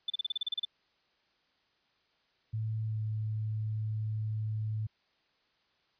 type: tone bursts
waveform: sine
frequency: 3520 Hz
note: A7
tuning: in tune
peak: -29 dBFS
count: 11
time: 0.08-0.651 s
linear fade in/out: 5 ms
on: 21 ms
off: 34 ms
type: tone with pitch glide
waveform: sine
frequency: 110 to 108.42 Hz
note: A2 to A2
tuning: 0 to -25 cents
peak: -31 dBFS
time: 2.53-4.87 s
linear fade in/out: 10 ms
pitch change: -25 cents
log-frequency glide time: 2.85-2.99 s
effects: white hiss -72 dBFS RMS until 5.99 s + resampled to 11025 Hz